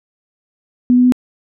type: tone with pitch steps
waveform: sine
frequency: 246.9 / 248.6 / 250.3 Hz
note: B3 / B3 / B3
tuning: 0 / +12 / +23 cents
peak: -7 dBFS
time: 0.9-1.122 s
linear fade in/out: 0 ms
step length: 74 ms
effects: none